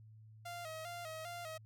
sawtooth tone with vibrato, 665 Hz, E5, 15 cents sharp, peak -40 dBFS, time 0.45-1.58 s, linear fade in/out 10 ms, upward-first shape square, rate 2.5 Hz, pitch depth 78 cents each way, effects added 109 Hz sine -55 dBFS peak until 1.65 s

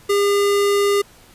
square tone, 404.2 Hz, G#4, 47 cents flat, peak -15 dBFS, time 0.09-1.02 s, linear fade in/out 10 ms, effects pink hiss -48 dBFS RMS until 1.34 s + resampled to 32000 Hz

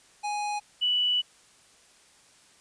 square / sine tone pair in turn, 830.6 / 2960 Hz, G#5 / F#7, 0 / 0 cents, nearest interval octave + minor seventh, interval 2200 cents, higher second, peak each -29 / -22 dBFS, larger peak second, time 0.23-0.6 / 0.81-1.22 s, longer second, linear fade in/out 20 ms, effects white hiss -58 dBFS RMS until 2.6 s + resampled to 22050 Hz

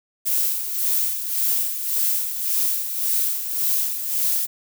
violet noise with tremolo, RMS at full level -20 dBFS, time 0.25-4.47 s, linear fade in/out 20 ms, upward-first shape sine, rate 1.8 Hz, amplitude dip 60%, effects none

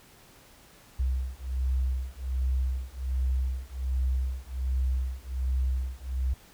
sine beating tone pair, 63.8 / 65.1 Hz, C2 / C2, -43 / -8 cents, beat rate 1.3 Hz, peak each -29 dBFS, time 0.99-6.34 s, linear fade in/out 10 ms, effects pink hiss -55 dBFS RMS until 6.53 s

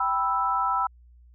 sine chord, E minor, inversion first, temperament equal, 784 / 987.8 / 1318.5 Hz, G5 / B5 / E6, 0 / 0 / 0 cents, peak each -29 / -26 / -25 dBFS, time 0-0.87 s, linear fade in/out 5 ms, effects added 60 Hz sine -50 dBFS peak until 1.34 s

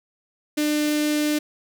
sawtooth tone with notch filter, 299.5 Hz, D4, 34 cents sharp, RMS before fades -22 dBFS, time 0.57-1.39 s, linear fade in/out 10 ms, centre 990 Hz, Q 0.71, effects none

